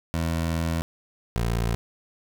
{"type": "tone pair in turn", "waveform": "20% pulse", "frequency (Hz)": [82.41, 57.57], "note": ["E2", "A#1"], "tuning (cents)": [0, -21], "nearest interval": "tritone", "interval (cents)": 621, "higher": "first", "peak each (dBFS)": [-19, -18], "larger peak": "second", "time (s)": [[0.14, 0.82], [1.36, 1.75]], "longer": "first", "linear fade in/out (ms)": 0, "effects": []}